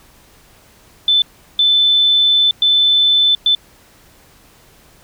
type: tone bursts at uneven times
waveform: sine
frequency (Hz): 3520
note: A7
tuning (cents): 0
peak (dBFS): -9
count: 4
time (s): 1.08-1.22 / 1.59-2.51 / 2.62-3.35 / 3.46-3.55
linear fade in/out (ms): 2
effects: pink hiss -48 dBFS RMS until 5.03 s